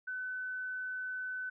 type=tone; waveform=sine; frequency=1509 Hz; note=F#6; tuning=34 cents sharp; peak=-36 dBFS; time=0.07-1.5 s; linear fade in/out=10 ms; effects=none